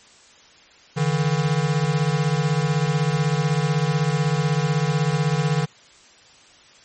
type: beating tone pair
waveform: square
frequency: 143.9 / 159.9 Hz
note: D3 / D#3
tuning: -35 / +48 cents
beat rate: 16 Hz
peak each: -22 dBFS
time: 0.96-5.66 s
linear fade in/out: 20 ms
effects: white hiss -50 dBFS RMS until 6.84 s + MP3 32 kbps